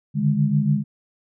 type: tone cluster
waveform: sine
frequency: 143.9 / 150.9 / 206.8 Hz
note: D3 / D3 / G#3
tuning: -35 / +47 / -7 cents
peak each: -21 dBFS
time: 0.14-0.84 s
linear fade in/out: 50 ms
effects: none